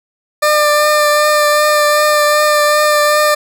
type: tone with vibrato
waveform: 20% pulse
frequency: 598 Hz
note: D5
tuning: 31 cents sharp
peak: -4 dBFS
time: 0.42-3.35 s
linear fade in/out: 10 ms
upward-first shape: triangle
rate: 2.6 Hz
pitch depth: 19 cents each way
effects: none